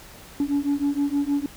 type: beating tone pair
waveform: sine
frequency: 281.7 / 288.1 Hz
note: C#4 / D4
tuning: +28 / -33 cents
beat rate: 6.4 Hz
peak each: -22 dBFS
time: 0.4-1.46 s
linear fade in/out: 2 ms
effects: tanh soft clip ceiling -17 dBFS + pink hiss -45 dBFS RMS until 1.56 s